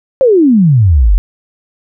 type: exponential sweep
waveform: sine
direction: down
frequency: 554.4 to 41.35 Hz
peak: -4 dBFS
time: 0.21-1.18 s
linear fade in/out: 0 ms
effects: none